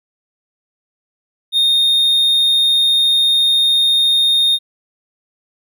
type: tone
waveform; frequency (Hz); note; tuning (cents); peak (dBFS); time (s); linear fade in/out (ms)
triangle; 3683; A#7; -22; -9; 1.52-4.59; 50
effects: none